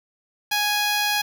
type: tone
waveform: 10% pulse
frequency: 830.6 Hz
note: G#5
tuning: in tune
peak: -12 dBFS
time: 0.51-1.22 s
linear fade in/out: 10 ms
effects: 7-bit